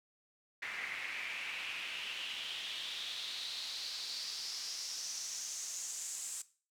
pink noise with band-pass filter sweep, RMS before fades -42 dBFS, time 0.62-6.42 s, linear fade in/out 5 ms, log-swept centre 2000 to 7800 Hz, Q 4.3, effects noise-tail reverb RT60 0.4 s tail -17 dB re dry

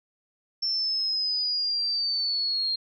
sine linear sweep, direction down, 5390 to 4200 Hz, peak -24 dBFS, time 0.62-2.76 s, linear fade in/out 10 ms, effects none

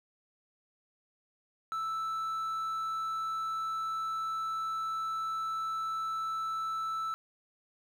triangle tone with quantisation, 1318.5 Hz, E6, in tune, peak -30 dBFS, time 1.72-7.14 s, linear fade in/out 0 ms, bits 10, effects none

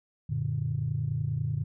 sine chord, Gb augmented, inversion none, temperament equal, 92.5 / 116.54 / 146.83 Hz, Gb2 / Bb2 / D3, 0 / 0 / 0 cents, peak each -35 / -30 / -30 dBFS, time 0.29-1.64 s, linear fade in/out 10 ms, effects tanh soft clip ceiling -18 dBFS

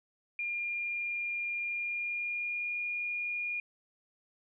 sine tone with pitch glide, 2407 to 2428 Hz, D7 to D#7, +42 to -43 cents, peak -32 dBFS, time 0.39-3.6 s, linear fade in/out 2 ms, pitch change +15 cents, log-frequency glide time 1.64-2.76 s, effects none

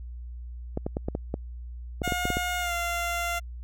clicks, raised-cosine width 2 ms, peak -15 dBFS, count 12, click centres 0.774 / 0.865 / 0.969 / 1.085 / 1.151 / 1.341 / 2.018 / 2.077 / 2.122 / 2.254 / 2.303 / 2.37 s
15% pulse tone with pitch glide, 716 to 691.2 Hz, F5 to F5, +43 to -18 cents, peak -21 dBFS, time 2.03-3.4 s, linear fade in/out 20 ms, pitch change -61 cents, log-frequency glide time 2.6-2.73 s
effects added 60 Hz sine -36 dBFS peak until 3.63 s

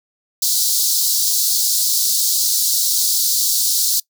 pink high-pass noise, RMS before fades -17 dBFS, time 0.42-4 s, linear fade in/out 5 ms, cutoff 4100 Hz, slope 48 dB/octave, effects noise-tail reverb RT60 0.1 s tail -23 dB re dry

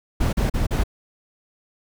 brown noise bursts, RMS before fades -20 dBFS, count 4, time 0.2-0.837 s, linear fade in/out 10 ms, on 130 ms, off 39 ms, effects none

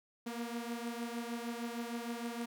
sawtooth beating tone pair, 233.3 / 239.8 Hz, A#3 / A#3, +2 / +49 cents, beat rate 6.5 Hz, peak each -36 / -39 dBFS, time 0.26-2.46 s, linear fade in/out 10 ms, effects none

